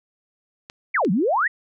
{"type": "clicks", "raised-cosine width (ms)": 0.2, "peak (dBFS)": -20, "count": 2, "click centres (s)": [0.699, 1.049]}
{"type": "exponential two-way sweep", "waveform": "sine", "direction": "down then up", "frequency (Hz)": [2404, 164.81, 2027], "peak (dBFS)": -17, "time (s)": [0.94, 1.48], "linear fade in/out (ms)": 10, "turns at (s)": 1.11}
{"effects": []}